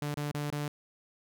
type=tone with dropouts; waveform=sawtooth; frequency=146.83 Hz; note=D3; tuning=in tune; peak=-28 dBFS; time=0.02-0.68 s; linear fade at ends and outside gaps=2 ms; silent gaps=0.142-0.172 / 0.315-0.345 / 0.502-0.525 s; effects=none